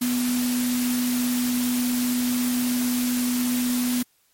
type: tone in noise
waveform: sine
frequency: 246.9 Hz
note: B3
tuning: in tune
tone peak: -21 dBFS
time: 0.01-4.03 s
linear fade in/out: 10 ms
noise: white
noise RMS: -30 dBFS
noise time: 0.01-4.03 s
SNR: +6 dB
effects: white hiss -64 dBFS RMS until 4.33 s + MP3 64 kbps